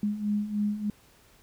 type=beating tone pair; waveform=sine; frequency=205.5 / 208.8 Hz; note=G#3 / G#3; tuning=-18 / +10 cents; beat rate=3.3 Hz; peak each=-32 / -27 dBFS; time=0.03-0.9 s; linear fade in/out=2 ms; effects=pink hiss -59 dBFS RMS until 1.42 s